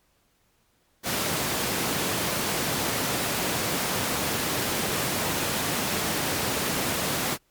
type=high-pass noise; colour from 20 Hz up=pink; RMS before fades=-27 dBFS; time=1.03-7.38 s; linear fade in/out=50 ms; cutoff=130 Hz; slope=12 dB/octave; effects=pink hiss -67 dBFS RMS until 7.5 s + MP3 96 kbps